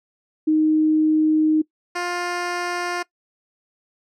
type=tone pair in turn; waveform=sine / 10% pulse; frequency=310.8 / 352.6 Hz; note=D#4 / F4; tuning=-2 / +17 cents; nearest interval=major second; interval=219 cents; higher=second; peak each=-14 / -15 dBFS; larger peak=first; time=0.47-1.62 / 1.95-3.03 s; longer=first; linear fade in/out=10 ms; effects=noise-tail reverb RT60 0.1 s tail -21 dB re dry + low-pass 7000 Hz 12 dB/octave